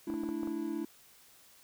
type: chord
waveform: triangle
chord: A suspended fourth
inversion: none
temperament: equal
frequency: 220 / 293.7 / 329.6 Hz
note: A3 / D4 / E4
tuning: 0 / 0 / 0 cents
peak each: -39 / -36 / -34 dBFS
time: 0.07-0.85 s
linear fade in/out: 5 ms
type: clicks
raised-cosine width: 1 ms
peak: -31 dBFS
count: 6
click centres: 0.101 / 0.14 / 0.236 / 0.29 / 0.432 / 0.474 s
effects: white hiss -60 dBFS RMS until 1.63 s